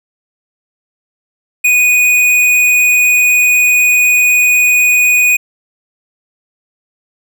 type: tone with hard clipping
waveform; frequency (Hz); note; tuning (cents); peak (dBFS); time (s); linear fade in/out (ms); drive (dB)
triangle; 2477; D#7; -8; -8; 1.64-5.37; 10; 17
effects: none